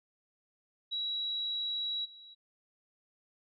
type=tone with level steps; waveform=sine; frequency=3887 Hz; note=B7; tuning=28 cents flat; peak=-32 / -50 dBFS; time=0.91-2.35 s; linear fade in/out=20 ms; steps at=2.04 s; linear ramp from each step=20 ms; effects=none